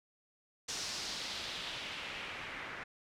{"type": "noise with low-pass filter sweep", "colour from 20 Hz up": "white", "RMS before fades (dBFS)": -42, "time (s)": [0.68, 2.84], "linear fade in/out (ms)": 10, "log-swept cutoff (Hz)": [6000, 1800], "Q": 2, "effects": []}